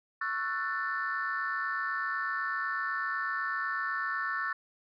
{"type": "chord", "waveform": "sine", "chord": "F# minor seventh", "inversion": "second", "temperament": "just", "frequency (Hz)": [1110, 1332, 1480, 1776], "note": ["C#6", "E6", "F#6", "A6"], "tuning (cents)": [2, 18, 0, 16], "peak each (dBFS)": [-36, -35, -36, -33], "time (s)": [0.21, 4.53], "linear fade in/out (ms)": 5, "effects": ["tanh soft clip ceiling -23 dBFS"]}